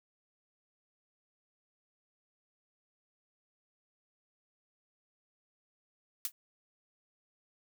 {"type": "noise with exponential decay", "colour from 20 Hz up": "blue", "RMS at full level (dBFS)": -29, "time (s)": [6.25, 6.32], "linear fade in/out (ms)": 1, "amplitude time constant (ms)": 15, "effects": []}